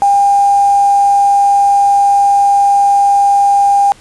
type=tone with quantisation; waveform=sine; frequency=803 Hz; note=G5; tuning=41 cents sharp; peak=-6 dBFS; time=0.02-3.92 s; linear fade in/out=0 ms; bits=4; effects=pink hiss -42 dBFS RMS until 4 s + resampled to 24000 Hz